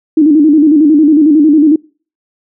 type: tone with vibrato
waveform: sine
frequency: 302.1 Hz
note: D4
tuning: 49 cents sharp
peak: -3 dBFS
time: 0.17-1.76 s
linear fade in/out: 5 ms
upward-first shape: square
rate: 11 Hz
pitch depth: 82 cents each way
effects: noise-tail reverb RT60 0.4 s tail -26 dB re dry